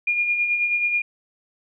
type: tone with tremolo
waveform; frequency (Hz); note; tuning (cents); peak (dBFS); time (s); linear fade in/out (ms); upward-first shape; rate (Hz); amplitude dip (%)
sine; 2422; D#7; -47; -17; 0.07-1.02; 5; sine; 9.3; 45
effects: none